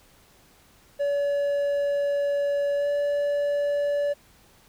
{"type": "tone with pitch glide", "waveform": "triangle", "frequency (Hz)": [570, 576.3], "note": ["C#5", "D5"], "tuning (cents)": [48, -33], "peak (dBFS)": -20, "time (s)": [0.99, 4.14], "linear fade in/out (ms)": 20, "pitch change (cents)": 19, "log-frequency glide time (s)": [2.76, 2.88], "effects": ["pink hiss -57 dBFS RMS until 4.68 s"]}